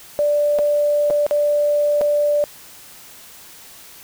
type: tone with dropouts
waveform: sine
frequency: 587.3 Hz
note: D5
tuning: in tune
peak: -14 dBFS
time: 0.19-2.44 s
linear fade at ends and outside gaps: 0 ms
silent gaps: 0.587-0.591 / 1.101-1.107 / 1.265-1.31 / 2.011-2.015 s
effects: white hiss -42 dBFS RMS until 4.03 s